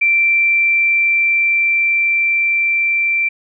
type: tone with level ramp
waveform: sine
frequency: 2349 Hz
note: D7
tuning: in tune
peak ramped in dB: -10 to -13 dBFS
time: 0.01-3.29 s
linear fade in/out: 10 ms
effects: none